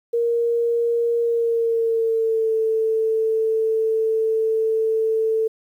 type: tone with pitch glide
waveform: sine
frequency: 468.5 to 443.2 Hz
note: A#4 to A4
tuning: +9 to +13 cents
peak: -17 dBFS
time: 0.13-5.48 s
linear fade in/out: 10 ms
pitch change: -96 cents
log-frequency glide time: 1.2-2.54 s
effects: 9-bit